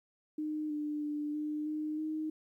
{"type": "tone with pitch steps", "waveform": "sine", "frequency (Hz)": [305.9, 298.6, 296.7, 301.6, 306, 311.2], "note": ["D#4", "D4", "D4", "D4", "D#4", "D#4"], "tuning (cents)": [-29, 29, 18, 46, -29, 0], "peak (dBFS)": -33, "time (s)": [0.38, 2.3], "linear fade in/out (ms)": 5, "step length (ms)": 320, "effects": ["12-bit"]}